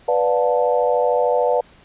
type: chord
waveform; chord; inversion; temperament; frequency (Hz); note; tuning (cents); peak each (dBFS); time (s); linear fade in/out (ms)
sine; B half-diminished seventh; none; equal with one note detuned; 493.9 / 587.3 / 712.3 / 880; B4 / D5 / F5 / A5; 0 / 0 / +34 / 0; -18 / -20 / -22 / -24; 0.08-1.61; 5
effects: pink hiss -50 dBFS RMS until 1.84 s + resampled to 8000 Hz